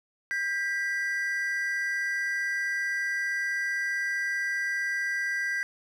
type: tone pair together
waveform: triangle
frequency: 1597.4 / 1962 Hz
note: G6 / B6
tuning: +32 / -12 cents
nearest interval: major third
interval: 356 cents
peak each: -28 dBFS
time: 0.31-5.63 s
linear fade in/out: 0 ms
effects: none